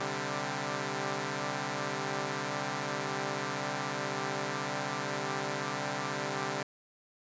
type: chord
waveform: 5% pulse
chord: C suspended second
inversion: none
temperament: equal with one note detuned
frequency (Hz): 130.81 / 146.83 / 196.68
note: C3 / D3 / G3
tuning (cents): 0 / 0 / +6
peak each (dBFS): -26 / -25 / -26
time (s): 0-6.63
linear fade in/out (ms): 5
effects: resampled to 16000 Hz